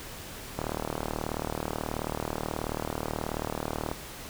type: click train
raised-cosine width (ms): 1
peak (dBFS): -16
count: 129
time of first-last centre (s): 0.59-3.915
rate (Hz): 38.5
effects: pink hiss -42 dBFS RMS until 4.29 s